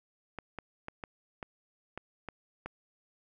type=clicks; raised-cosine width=0.5 ms; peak=-24 dBFS; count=8; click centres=0.387 / 0.587 / 0.884 / 1.038 / 1.428 / 1.976 / 2.287 / 2.66 s; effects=none